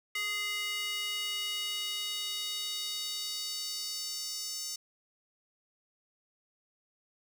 square tone with high-pass filter sweep, 415.3 Hz, G#4, in tune, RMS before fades -36 dBFS, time 0.15-4.76 s, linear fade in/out 5 ms, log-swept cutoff 2200 to 5600 Hz, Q 2.9, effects none

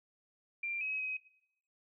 sine tone with pitch steps, 2374 / 2549 / 2530 Hz, D7 / D#7 / D#7, +18 / +41 / +28 cents, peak -34 dBFS, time 0.63-1.17 s, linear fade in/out 5 ms, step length 180 ms, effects noise-tail reverb RT60 0.8 s tail -20 dB re dry

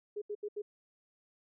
sine tone bursts, 415.3 Hz, G#4, in tune, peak -35 dBFS, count 4, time 0.16-0.62 s, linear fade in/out 10 ms, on 58 ms, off 76 ms, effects none

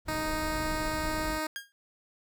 brown noise, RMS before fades -37 dBFS, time 0.05-1.4 s, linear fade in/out 50 ms
10% pulse tone, 311.1 Hz, D#4, in tune, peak -22 dBFS, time 0.08-1.47 s, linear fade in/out 5 ms
sawtooth tone with exponential decay, 1621 Hz, G#6, 42 cents flat, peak -28 dBFS, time 1.56-1.72 s, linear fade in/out 0 ms, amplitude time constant 33 ms
effects none

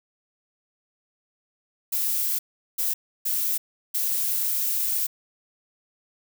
violet noise bursts at uneven times, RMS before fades -25 dBFS, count 4, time 1.92-2.39 / 2.78-2.94 / 3.25-3.58 / 3.94-5.07 s, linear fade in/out 10 ms, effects none

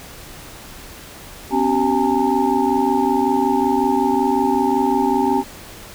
sine tone cluster, 253.6 / 279 / 384.1 / 827 / 909 Hz, B3 / C#4 / G4 / G#5 / A#5, +46 / +11 / -35 / -8 / -44 cents, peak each -21 dBFS, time 1.5-5.44 s, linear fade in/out 50 ms, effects pink hiss -38 dBFS RMS until 5.94 s

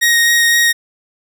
sawtooth tone with vibrato, 1873 Hz, A#6, 8 cents sharp, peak -6 dBFS, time 0.01-0.73 s, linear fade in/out 20 ms, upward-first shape sine, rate 3.9 Hz, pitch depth 9 cents each way, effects none

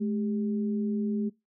sine tone pair together, 212.7 / 397.3 Hz, G#3 / G4, +42 / +23 cents, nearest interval major seventh, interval 1081 cents, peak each -26 / -36 dBFS, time 0-1.3 s, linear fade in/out 20 ms, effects noise-tail reverb RT60 0.2 s tail -22 dB re dry

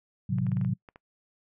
sine chord, A diminished seventh, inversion none, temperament equal, 110 / 130.81 / 155.56 / 185 Hz, A2 / C3 / Eb3 / Gb3, 0 / 0 / 0 / 0 cents, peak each -31 / -29 / -34 / -29 dBFS, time 0.29-0.74 s, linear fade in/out 10 ms
clicks, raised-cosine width 0.5 ms, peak -32 dBFS, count 8, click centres 0.385 / 0.467 / 0.518 / 0.57 / 0.613 / 0.648 / 0.888 / 0.959 s
effects noise-tail reverb RT60 0.1 s tail -24 dB re dry

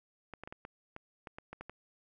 clicks, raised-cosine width 0.5 ms, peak -29 dBFS, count 11, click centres 0.337 / 0.436 / 0.475 / 0.525 / 0.651 / 0.964 / 1.272 / 1.385 / 1.53 / 1.61 / 1.696 s, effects none

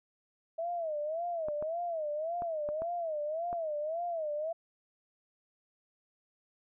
sine tone with vibrato, 643 Hz, E5, 43 cents flat, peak -32 dBFS, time 0.58-4.53 s, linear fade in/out 10 ms, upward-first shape sine, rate 1.8 Hz, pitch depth 150 cents each way
clicks, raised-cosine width 1 ms, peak -28 dBFS, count 6, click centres 1.485 / 1.625 / 2.421 / 2.689 / 2.82 / 3.529 s
effects none

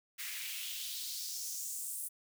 white noise with high-pass filter sweep, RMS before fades -41 dBFS, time 0.18-2.09 s, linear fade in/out 20 ms, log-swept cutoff 1900 to 10000 Hz, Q 2.5, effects none

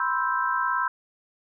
sine chord, C major seventh, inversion third, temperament equal, 987.8 / 1046.5 / 1318.5 / 1568 Hz, B5 / C6 / E6 / G6, 0 / 0 / 0 / 0 cents, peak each -28 dBFS, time 0-0.88 s, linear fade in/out 2 ms, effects none

